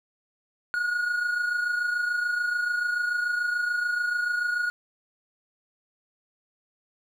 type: tone pair together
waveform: triangle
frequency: 1443.1 / 1470 Hz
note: F#6 / F#6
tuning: -44 / -12 cents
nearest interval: unison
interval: 32 cents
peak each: -23 / -31 dBFS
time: 0.74-4.7 s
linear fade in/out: 0 ms
effects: none